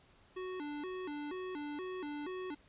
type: tone with vibrato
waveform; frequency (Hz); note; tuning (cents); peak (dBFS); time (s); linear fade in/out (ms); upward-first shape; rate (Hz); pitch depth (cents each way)
square; 329.6; E4; 0; -40; 0.36-2.55; 10; square; 2.1; 200
effects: pink hiss -65 dBFS RMS until 2.68 s + resampled to 8000 Hz